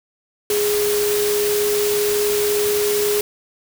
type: tone in noise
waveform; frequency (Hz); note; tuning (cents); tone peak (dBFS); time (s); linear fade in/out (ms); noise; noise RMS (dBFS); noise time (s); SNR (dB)
sine; 415.3; G#4; 0; -17; 0.5-3.21; 2; white; -24; 0.5-3.21; +4
effects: none